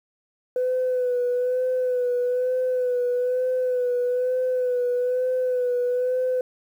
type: tone with vibrato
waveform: sine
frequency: 500 Hz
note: B4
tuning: 21 cents sharp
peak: -19 dBFS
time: 0.56-6.41 s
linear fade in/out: 2 ms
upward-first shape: sine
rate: 1.1 Hz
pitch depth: 34 cents each way
effects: tanh soft clip ceiling -17 dBFS + 9-bit